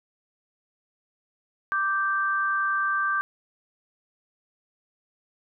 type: tone pair together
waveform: sine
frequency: 1174.7 / 1565.4 Hz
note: D6 / G6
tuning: 0 / -3 cents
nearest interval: perfect fourth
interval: 497 cents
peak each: -25 dBFS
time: 1.72-3.21 s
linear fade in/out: 0 ms
effects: none